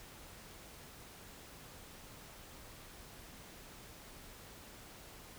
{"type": "silence", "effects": ["pink hiss -54 dBFS RMS until 5.38 s"]}